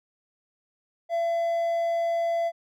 triangle tone, 675 Hz, E5, 41 cents sharp, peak -21 dBFS, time 1.09-2.52 s, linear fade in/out 50 ms, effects none

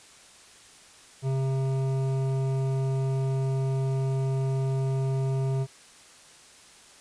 sine tone with hard clipping, 133.6 Hz, C3, 36 cents sharp, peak -26 dBFS, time 1.22-5.67 s, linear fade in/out 50 ms, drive 12 dB, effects white hiss -52 dBFS RMS until 7 s + resampled to 22050 Hz

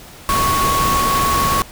sine tone in noise, 1108.7 Hz, C#6, in tune, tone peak -15 dBFS, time 0.29-1.62 s, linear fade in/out 0 ms, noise pink, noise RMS -20 dBFS, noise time 0.29-1.62 s, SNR +2 dB, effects pink hiss -39 dBFS RMS until 1.71 s

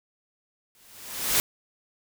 white noise with exponential growth, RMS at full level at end -20 dBFS, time 0.75-1.4 s, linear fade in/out 0 ms, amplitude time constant 140 ms, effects none

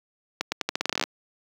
accelerating click train, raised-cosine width 0.2 ms, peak -7 dBFS, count 15, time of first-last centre 0.41-1.038 s, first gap 110 ms, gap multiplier 0.84, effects high-pass 200 Hz 12 dB/octave + 8-bit

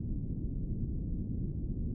pink low-pass noise, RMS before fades -35 dBFS, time 0-1.94 s, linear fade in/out 5 ms, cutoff 270 Hz, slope 24 dB/octave, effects none

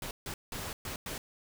pink noise bursts at uneven times, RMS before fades -39 dBFS, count 5, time 0.02-0.11 / 0.26-0.34 / 0.52-0.73 / 0.85-0.96 / 1.06-1.18 s, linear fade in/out 2 ms, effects none

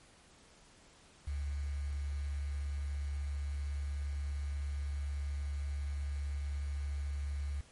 sine tone with quantisation, 71.4 Hz, D2, 48 cents flat, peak -34 dBFS, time 1.27-7.61 s, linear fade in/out 5 ms, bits 9, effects pink hiss -61 dBFS RMS until 7.71 s + MP3 48 kbps

